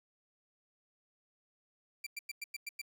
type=tone bursts; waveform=sawtooth; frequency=2349 Hz; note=D7; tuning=in tune; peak=-35 dBFS; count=7; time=2.04-2.816 s; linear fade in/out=5 ms; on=26 ms; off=99 ms; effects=none